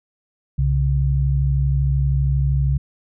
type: tone pair together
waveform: sine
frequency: 65 / 137.73 Hz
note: C2 / C#3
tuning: -11 / -11 cents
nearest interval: octave + minor second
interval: 1300 cents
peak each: -18 dBFS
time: 0.58-2.78 s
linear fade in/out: 10 ms
effects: none